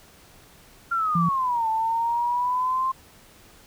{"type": "exponential two-way sweep", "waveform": "sine", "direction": "down then up", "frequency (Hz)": [1396.9, 880, 1058], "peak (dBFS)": -21, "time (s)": [0.91, 2.92], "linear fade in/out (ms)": 10, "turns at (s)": 1.69}
{"type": "tone", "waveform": "sine", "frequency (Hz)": 170, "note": "F3", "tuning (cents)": -46, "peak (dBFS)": -20, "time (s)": [1.15, 1.29], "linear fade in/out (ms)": 5}
{"effects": ["pink hiss -52 dBFS RMS until 3.66 s"]}